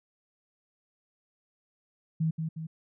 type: tone with echo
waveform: sine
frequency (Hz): 160.3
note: E3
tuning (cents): -48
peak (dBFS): -24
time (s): 2.2-2.31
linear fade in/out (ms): 10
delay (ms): 180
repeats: 2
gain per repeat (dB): -5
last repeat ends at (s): 2.67
effects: none